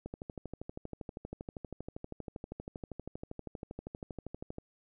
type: click train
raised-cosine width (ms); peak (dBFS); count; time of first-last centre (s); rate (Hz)
2; -27; 58; 0.06-4.584; 12.6
effects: none